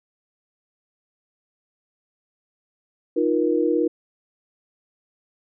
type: chord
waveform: sine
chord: Eb suspended second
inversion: none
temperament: equal with one note detuned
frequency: 311.1 / 349.2 / 474.9 Hz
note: Eb4 / F4 / Bb4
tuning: 0 / 0 / +32 cents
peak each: -22 dBFS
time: 3.16-3.88 s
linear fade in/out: 10 ms
effects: none